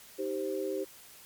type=chord; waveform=sine; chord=C minor; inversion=first; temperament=equal with one note detuned; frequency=313.8 / 392 / 523.3 Hz; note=Eb4 / G4 / C5; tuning=+15 / 0 / 0 cents; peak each=-38 / -33 / -36 dBFS; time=0.18-0.85 s; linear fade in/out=20 ms; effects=white hiss -53 dBFS RMS until 1.25 s + MP3 96 kbps